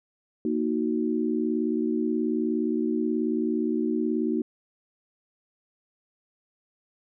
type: chord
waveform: sine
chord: D# minor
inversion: second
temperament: equal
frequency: 233.1 / 311.1 / 370 Hz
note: A#3 / D#4 / F#4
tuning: 0 / 0 / 0 cents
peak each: -27 / -27 / -29 dBFS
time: 0.45-4.42 s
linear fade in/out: 2 ms
effects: none